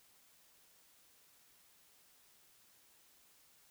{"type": "silence", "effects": ["white hiss -67 dBFS RMS until 3.7 s"]}